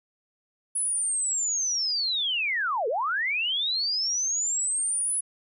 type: linear two-way sweep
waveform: sine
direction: down then up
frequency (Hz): 10330 to 414.7 to 10330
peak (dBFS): -24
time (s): 0.75-5.21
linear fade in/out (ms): 10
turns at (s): 2.88
effects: none